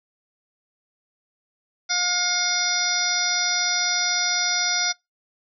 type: harmonic tone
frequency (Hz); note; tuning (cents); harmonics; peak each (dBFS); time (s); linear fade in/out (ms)
714; F5; +38; 1 / 2 / 3 / 5 / 6 / 7 / 8; -32 / -27 / -28 / -30 / -33 / -26 / -25; 1.89-4.93; 20
effects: noise-tail reverb RT60 0.2 s tail -25 dB re dry

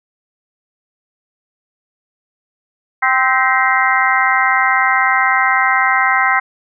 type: harmonic tone with a mistuned harmonic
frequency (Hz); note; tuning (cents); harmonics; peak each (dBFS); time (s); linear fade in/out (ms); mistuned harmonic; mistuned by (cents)
260; C4; -11; 3 / 4 / 5 / 6 / 7 / 8; -18 / -18 / -18 / -18 / -18 / -18; 3.02-6.4; 10; 7; +78
effects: none

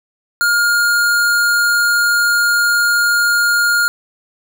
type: tone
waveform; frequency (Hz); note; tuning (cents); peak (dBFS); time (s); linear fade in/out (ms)
square; 1417; F6; +25; -12; 0.41-3.88; 0
effects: none

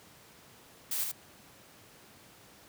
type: noise with echo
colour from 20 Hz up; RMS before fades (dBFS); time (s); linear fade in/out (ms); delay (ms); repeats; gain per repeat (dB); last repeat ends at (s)
blue; -33; 0.91-1.04; 5; 77; 1; -3; 1.117
effects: pink hiss -56 dBFS RMS until 2.68 s + high-pass 100 Hz 12 dB/octave

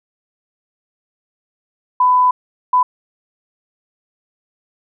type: tone bursts at uneven times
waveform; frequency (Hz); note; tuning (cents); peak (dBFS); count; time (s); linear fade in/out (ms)
sine; 1000; B5; +21; -9; 2; 2-2.31 / 2.73-2.83; 5
effects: none

